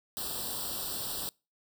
white noise with comb filter, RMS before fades -36 dBFS, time 0.17-1.29 s, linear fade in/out 0 ms, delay 0.23 ms, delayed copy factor +1, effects noise-tail reverb RT60 0.3 s tail -26 dB re dry

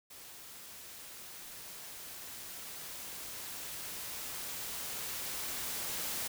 white noise with level ramp, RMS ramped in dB -51 to -37 dBFS, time 0.1-6.28 s, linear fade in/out 10 ms, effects none

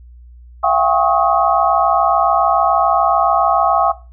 sine tone cluster, 673 / 733 / 800 / 1097 / 1266 Hz, E5 / F#5 / G5 / C#6 / D#6, +36 / -16 / +35 / -18 / +30 cents, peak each -18 dBFS, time 0.63-3.92 s, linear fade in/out 10 ms, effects noise-tail reverb RT60 0.3 s tail -17 dB re dry + added 60 Hz sine -37 dBFS peak until 4.12 s

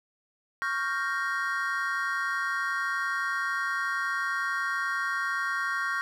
triangle chord, G half-diminished seventh, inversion second, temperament equal, 1108.7 / 1396.9 / 1568 / 1864.7 Hz, Db6 / F6 / G6 / Bb6, 0 / 0 / 0 / 0 cents, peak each -31 dBFS, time 0.62-6.01 s, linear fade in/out 0 ms, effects none

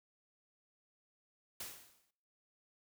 white noise with exponential decay, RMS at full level -42 dBFS, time 1.6-2.11 s, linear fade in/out 5 ms, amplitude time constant 110 ms, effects noise-tail reverb RT60 0.8 s tail -25 dB re dry

